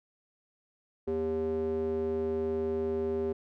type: tone with band-pass filter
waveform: square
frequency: 79.5 Hz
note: D#2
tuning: 38 cents sharp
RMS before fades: -31 dBFS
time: 1.07-3.33 s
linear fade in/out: 10 ms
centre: 380 Hz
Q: 4.5
effects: none